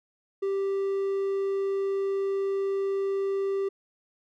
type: tone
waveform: triangle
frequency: 392 Hz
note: G4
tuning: in tune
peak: -23 dBFS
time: 0.42-3.69 s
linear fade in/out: 10 ms
effects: none